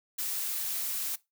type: noise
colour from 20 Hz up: blue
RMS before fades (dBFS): -33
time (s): 0.18-1.16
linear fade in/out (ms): 10
effects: noise-tail reverb RT60 0.2 s tail -20 dB re dry